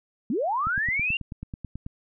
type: linear sweep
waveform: sine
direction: up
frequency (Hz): 192.7 to 2823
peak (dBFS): -23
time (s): 0.3-1.17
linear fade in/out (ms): 2
type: click train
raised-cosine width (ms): 5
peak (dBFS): -22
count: 12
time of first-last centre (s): 0.67-1.864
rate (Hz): 9.21
effects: none